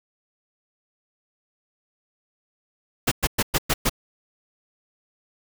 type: noise bursts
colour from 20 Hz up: pink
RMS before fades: -20 dBFS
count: 6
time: 3.07-3.896 s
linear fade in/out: 10 ms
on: 46 ms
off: 110 ms
effects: none